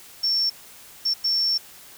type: tone bursts at uneven times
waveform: sine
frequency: 5440 Hz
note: F8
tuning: 46 cents flat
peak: -19 dBFS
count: 3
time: 0.23-0.5 / 1.05-1.14 / 1.24-1.58 s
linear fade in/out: 10 ms
effects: white hiss -46 dBFS RMS until 1.97 s